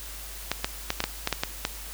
clicks, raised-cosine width 0.2 ms, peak -7 dBFS, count 9, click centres 0.516 / 0.645 / 0.904 / 1.004 / 1.04 / 1.274 / 1.327 / 1.435 / 1.651 s, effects added 50 Hz sine -41 dBFS peak until 1.93 s + white hiss -41 dBFS RMS until 1.93 s

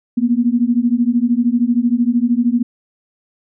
sine beating tone pair, 233.1 / 246.1 Hz, A#3 / B3, 0 / -6 cents, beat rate 13 Hz, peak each -15 dBFS, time 0.17-2.63 s, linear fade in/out 10 ms, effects none

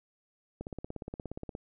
click train, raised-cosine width 2 ms, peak -25 dBFS, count 17, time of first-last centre 0.61-1.551 s, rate 17 Hz, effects none

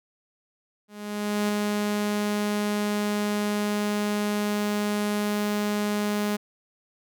sawtooth tone with ADSR envelope, 207.7 Hz, G#3, in tune, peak -18 dBFS, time 0.88-6.37 s, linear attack 610 ms, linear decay 3 ms, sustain -2 dB, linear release 14 ms, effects none

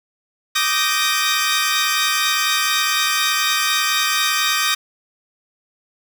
15% pulse chord, Eb major seventh, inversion third, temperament equal with one note detuned, 1174.7 / 1244.5 / 1553.6 / 1864.7 Hz, D6 / Eb6 / G6 / Bb6, 0 / 0 / -16 / 0 cents, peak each -16 dBFS, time 0.55-4.75 s, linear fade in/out 10 ms, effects none

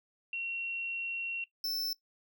sine / square tone pair in turn, 2734 / 5312 Hz, F7 / E8, -37 / +12 cents, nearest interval major seventh, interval 1149 cents, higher second, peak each -33 / -32 dBFS, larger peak second, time 0.33-1.44 / 1.64-1.93 s, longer first, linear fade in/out 2 ms, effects noise-tail reverb RT60 0.1 s tail -17 dB re dry

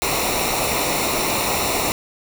pink noise with comb filter, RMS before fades -21 dBFS, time 0.02-1.92 s, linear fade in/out 0 ms, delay 0.62 ms, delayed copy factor -0.7, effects none

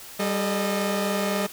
sawtooth tone cluster, 196.7 / 433.1 / 614 Hz, G3 / A4 / D#5, +6 / -27 / -23 cents, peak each -22 / -27 / -24 dBFS, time 0.19-1.47 s, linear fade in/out 10 ms, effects white hiss -42 dBFS RMS until 1.52 s

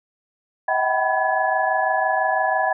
sine tone cluster, 638 / 743 / 769 / 987 / 1698 Hz, D#5 / F#5 / G5 / B5 / G#6, +43 / +7 / -33 / -1 / +38 cents, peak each -24 / -27 / -22 / -25 / -24 dBFS, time 0.68-2.73 s, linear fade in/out 5 ms, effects none

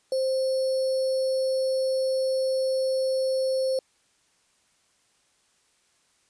sine tone with sample-and-hold, 525 Hz, C5, 6 cents sharp, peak -22 dBFS, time 0.12-3.79 s, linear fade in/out 2 ms, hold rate 4900 Hz, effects white hiss -66 dBFS RMS until 6.29 s + resampled to 22050 Hz

